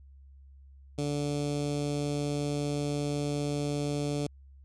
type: tone with notch filter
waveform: 15% pulse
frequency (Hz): 145.3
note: D3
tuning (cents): -18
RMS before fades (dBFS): -31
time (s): 0.98-4.27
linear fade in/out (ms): 5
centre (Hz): 1600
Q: 0.62
effects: added 68 Hz sine -50 dBFS peak until 4.64 s + resampled to 22050 Hz